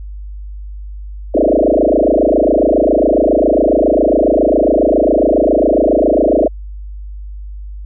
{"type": "tone with frequency modulation", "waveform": "sine", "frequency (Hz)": 460.6, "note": "A#4", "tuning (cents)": -21, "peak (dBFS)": -8, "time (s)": [1.34, 6.48], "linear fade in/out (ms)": 10, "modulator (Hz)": 27.3, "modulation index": 7.1, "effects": ["added 50 Hz sine -25 dBFS peak until 7.85 s"]}